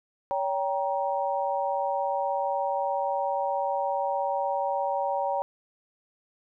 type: chord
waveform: sine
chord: G diminished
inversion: second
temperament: just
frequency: 564.5 / 784 / 940.8 Hz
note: Db5 / G5 / Bb5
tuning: +31 / 0 / +16 cents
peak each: -29 / -29 / -30 dBFS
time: 0.31-5.42 s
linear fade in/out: 0 ms
effects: none